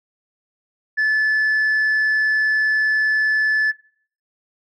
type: tone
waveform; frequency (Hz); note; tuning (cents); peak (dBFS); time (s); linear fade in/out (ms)
sine; 1735; A6; -25; -13; 0.97-3.72; 20
effects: noise-tail reverb RT60 0.5 s tail -17 dB re dry + tanh soft clip ceiling -14 dBFS